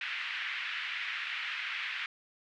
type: band-pass noise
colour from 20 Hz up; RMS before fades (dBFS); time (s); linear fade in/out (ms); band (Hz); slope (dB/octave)
pink; -37; 0.01-2.06; 2; 1700 to 2900; 24
effects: none